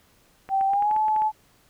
sine tone with pitch glide, 777 to 862.1 Hz, G5 to A5, -16 to -36 cents, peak -19 dBFS, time 0.49-1.32 s, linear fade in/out 50 ms, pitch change +180 cents, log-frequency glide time 0.67-0.95 s
clicks, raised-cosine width 0.5 ms, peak -24 dBFS, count 9, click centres 0.49 / 0.611 / 0.735 / 0.824 / 0.912 / 0.964 / 1.083 / 1.163 / 1.22 s
effects pink hiss -60 dBFS RMS until 1.69 s

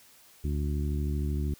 harmonic tone, 73 Hz, D2, 10 cents flat, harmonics 1 / 2 / 3 / 4 / 5, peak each -28 / -34 / -38 / -40 / -42 dBFS, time 0.44-1.54 s, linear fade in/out 5 ms, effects white hiss -57 dBFS RMS until 1.59 s

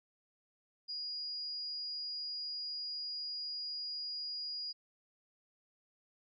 sine tone, 4876 Hz, D#8, 36 cents flat, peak -38 dBFS, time 0.88-4.73 s, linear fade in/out 20 ms, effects none

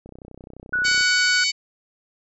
click train, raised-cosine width 2 ms, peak -27 dBFS, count 31, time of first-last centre 0.06-1.009 s, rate 31.6 Hz
sine tone, 1472 Hz, F#6, 9 cents flat, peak -19 dBFS, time 0.73-1.44 s, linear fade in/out 5 ms
harmonic tone, 751 Hz, F#5, 26 cents sharp, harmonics 3 / 4 / 5 / 6 / 7 / 8 / 9 / 10, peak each -25 / -29 / -33 / -22 / -32 / -33 / -33 / -32 dBFS, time 0.84-1.52 s, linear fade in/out 20 ms
effects none

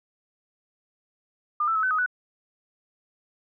sine tone with pitch steps, 1207 / 1326 / 1290 / 1516 / 1258 / 1482 Hz, D6 / E6 / E6 / F#6 / D#6 / F#6, +47 / +10 / -38 / +42 / +19 / +2 cents, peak -21 dBFS, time 1.6-2.062 s, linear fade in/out 5 ms, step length 77 ms, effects none

